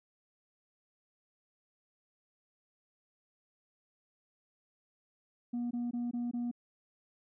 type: tone bursts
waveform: sine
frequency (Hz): 240.4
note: B3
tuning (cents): -46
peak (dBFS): -30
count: 5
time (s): 5.53-6.514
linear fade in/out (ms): 10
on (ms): 180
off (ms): 21
effects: tanh soft clip ceiling -31 dBFS